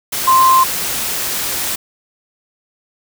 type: tone in noise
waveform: sine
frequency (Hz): 1046.5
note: C6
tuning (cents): 0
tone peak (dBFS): -7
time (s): 0.27-0.64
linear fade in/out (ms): 10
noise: white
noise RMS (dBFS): -20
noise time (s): 0.12-1.76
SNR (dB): +10
effects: none